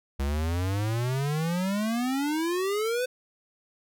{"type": "exponential sweep", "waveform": "square", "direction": "up", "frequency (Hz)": [67.1, 513], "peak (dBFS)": -26, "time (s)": [0.19, 3.06], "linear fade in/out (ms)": 10, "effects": []}